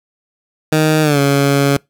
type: tone with pitch glide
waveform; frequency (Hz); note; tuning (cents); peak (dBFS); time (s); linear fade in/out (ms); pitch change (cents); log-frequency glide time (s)
15% pulse; 155.56 to 140.2; D#3 to C#3; 0 to +20; -4; 0.72-1.77; 5; -180; 1.02-1.19
effects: noise-tail reverb RT60 0.2 s tail -25 dB re dry